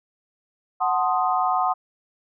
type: chord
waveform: sine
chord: F# diminished seventh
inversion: none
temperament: equal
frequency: 740 / 880 / 1046.5 / 1244.5 Hz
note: F#5 / A5 / C6 / Eb6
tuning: 0 / 0 / 0 / 0 cents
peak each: -22 / -28 / -25 / -25 dBFS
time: 0.8-1.74 s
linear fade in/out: 20 ms
effects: none